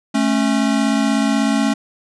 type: tone pair together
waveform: square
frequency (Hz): 217.8 / 274.1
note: A3 / C#4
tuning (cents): -17 / -19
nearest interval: major third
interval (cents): 398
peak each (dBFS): -18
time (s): 0.14-1.74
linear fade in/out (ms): 10
effects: resampled to 22050 Hz